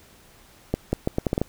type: accelerating click train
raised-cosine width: 2 ms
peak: -8 dBFS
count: 8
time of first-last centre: 0.74-1.416 s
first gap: 190 ms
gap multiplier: 0.76
effects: pink hiss -53 dBFS RMS until 1.48 s